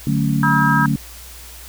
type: chord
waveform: sine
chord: D major seventh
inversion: none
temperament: equal with one note detuned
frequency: 146.83 / 185 / 219.4 / 277.2 Hz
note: D3 / F#3 / A3 / C#4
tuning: 0 / 0 / -5 / 0 cents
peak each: -18 / -24 / -20 / -23 dBFS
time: 0.07-0.96 s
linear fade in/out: 2 ms
type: harmonic tone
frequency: 321.1 Hz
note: E4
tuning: 45 cents flat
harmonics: 3 / 4 / 5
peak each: -19 / -20 / -18 dBFS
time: 0.43-0.86 s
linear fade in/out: 2 ms
effects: added 60 Hz sine -39 dBFS peak until 1.68 s + white hiss -39 dBFS RMS until 1.68 s